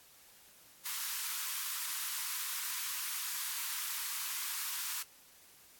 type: high-pass noise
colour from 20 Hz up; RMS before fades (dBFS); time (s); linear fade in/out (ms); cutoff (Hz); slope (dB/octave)
white; -38; 0.85-5.03; 10; 920; 96
effects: white hiss -60 dBFS RMS until 5.79 s + AAC 64 kbps